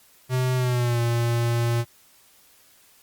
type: tone with pitch glide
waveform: square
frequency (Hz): 127.8 to 117.87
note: C3 to A#2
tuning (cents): -40 to +20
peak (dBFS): -21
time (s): 0.29-1.85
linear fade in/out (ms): 50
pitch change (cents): -140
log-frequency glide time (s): 0.56-1
effects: white hiss -56 dBFS RMS until 3.02 s + Opus 48 kbps